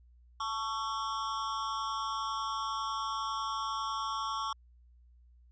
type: tone with amplitude modulation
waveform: square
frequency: 1113 Hz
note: C#6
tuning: 7 cents sharp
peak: -29 dBFS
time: 0.4-4.53 s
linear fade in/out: 5 ms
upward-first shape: sine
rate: 232 Hz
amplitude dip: 100%
effects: added 60 Hz sine -57 dBFS peak until 5.51 s + resampled to 16000 Hz